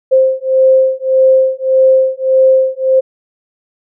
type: beating tone pair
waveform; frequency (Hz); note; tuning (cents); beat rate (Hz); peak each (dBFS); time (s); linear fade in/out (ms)
sine; 524 / 525.7; C5 / C5; +2 / +8; 1.7; -10; 0.11-3.01; 20
effects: none